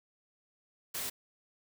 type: noise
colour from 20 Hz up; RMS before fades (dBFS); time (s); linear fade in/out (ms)
white; -37; 0.94-1.1; 10
effects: none